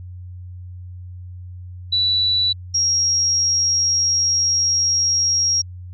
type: tone pair in turn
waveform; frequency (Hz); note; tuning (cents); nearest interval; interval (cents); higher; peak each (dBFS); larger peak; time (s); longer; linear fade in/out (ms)
sine; 3951 / 5605; B7 / F8; 0 / +5; tritone; 605; second; -15; neither; 1.92-2.53 / 2.74-5.62; second; 10
effects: added 90 Hz sine -32 dBFS peak until 5.93 s